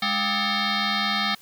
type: tone with frequency modulation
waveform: sine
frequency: 1200 Hz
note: D6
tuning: 37 cents sharp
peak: -21 dBFS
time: 0.02-1.35 s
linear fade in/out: 5 ms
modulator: 497 Hz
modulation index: 6.5
effects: white hiss -52 dBFS RMS until 1.41 s